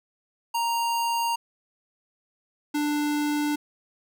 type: tone pair in turn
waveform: square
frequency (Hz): 932.3 / 295.5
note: A#5 / D4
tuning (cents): 0 / +11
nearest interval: octave + minor sixth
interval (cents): 1989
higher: first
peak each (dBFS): -24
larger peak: neither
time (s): 0.54-1.36 / 2.74-3.56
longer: neither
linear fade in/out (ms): 10
effects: none